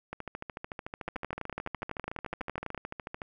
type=two click trains; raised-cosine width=0.5 ms; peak=-22 / -19 dBFS; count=43 / 21; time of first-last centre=0.13-3.218 / 1.08-2.747 s; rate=13.6 / 12 Hz; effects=none